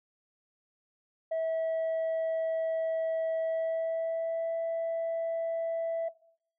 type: tone with pitch glide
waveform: sine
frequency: 649 to 661.1 Hz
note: E5 to E5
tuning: -27 to +5 cents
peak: -26 dBFS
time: 1.31-6.09 s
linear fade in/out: 10 ms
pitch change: +32 cents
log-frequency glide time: 3.39-4.55 s
effects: noise-tail reverb RT60 0.6 s tail -20 dB re dry + tanh soft clip ceiling -27 dBFS